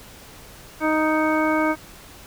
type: harmonic tone with a mistuned harmonic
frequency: 311.1 Hz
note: D#4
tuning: in tune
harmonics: 1 / 2 / 3 / 4 / 5 / 7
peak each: -21 / -24 / -26 / -27 / -28 / -29 dBFS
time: 0.8-1.76 s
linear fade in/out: 50 ms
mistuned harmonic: 7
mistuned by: +31 cents
effects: pink hiss -44 dBFS RMS until 2.26 s